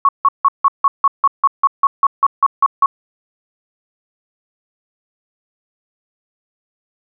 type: tone bursts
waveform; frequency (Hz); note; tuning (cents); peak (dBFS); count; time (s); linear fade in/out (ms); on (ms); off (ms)
sine; 1108.7; C#6; 0; -7; 15; 0.05-2.86; 2; 38; 160
effects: none